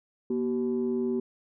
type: tone pair together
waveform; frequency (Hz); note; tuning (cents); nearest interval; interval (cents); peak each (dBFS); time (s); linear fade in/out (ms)
sine; 240 / 381.7; B3 / G4; -49 / -46; minor sixth; 803; -27; 0.3-1.2; 5
effects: tanh soft clip ceiling -20 dBFS